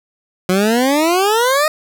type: exponential sweep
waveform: 20% pulse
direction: up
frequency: 179.1 to 631 Hz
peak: -7 dBFS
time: 0.49-1.68 s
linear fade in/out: 2 ms
effects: none